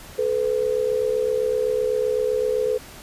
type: tone pair together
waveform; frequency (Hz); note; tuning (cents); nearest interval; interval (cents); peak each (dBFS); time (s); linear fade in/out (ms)
sine; 433.2 / 501; A4 / B4; -27 / +25; minor third; 252; -22 / -22; 0.18-2.78; 10
effects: pink hiss -42 dBFS RMS until 3.02 s + resampled to 32000 Hz